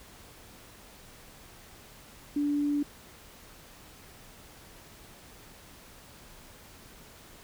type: tone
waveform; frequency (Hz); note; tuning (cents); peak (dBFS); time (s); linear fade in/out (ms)
sine; 290.4; D4; -19; -25; 2.36-2.83; 5
effects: pink hiss -52 dBFS RMS until 7.43 s